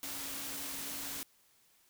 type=tone in noise; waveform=sine; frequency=277.2 Hz; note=C#4; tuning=in tune; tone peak=-52 dBFS; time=0.03-1.23 s; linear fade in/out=0 ms; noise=white; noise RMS=-41 dBFS; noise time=0.03-1.23 s; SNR=-14 dB; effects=white hiss -68 dBFS RMS until 1.89 s